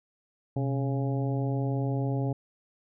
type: harmonic tone with a mistuned harmonic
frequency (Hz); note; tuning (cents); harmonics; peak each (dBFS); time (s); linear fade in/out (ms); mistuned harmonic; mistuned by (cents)
138.1; C#3; -6; 1 / 2 / 3 / 4 / 5 / 6; -27 / -33 / -37 / -39 / -41 / -43; 0.56-2.33; 5; 1; -110
effects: none